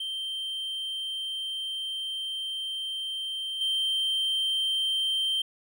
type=tone with level steps; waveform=triangle; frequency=3136 Hz; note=G7; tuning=in tune; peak=-29 / -23 dBFS; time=0-5.42 s; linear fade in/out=5 ms; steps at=3.61 s; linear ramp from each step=2 ms; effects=none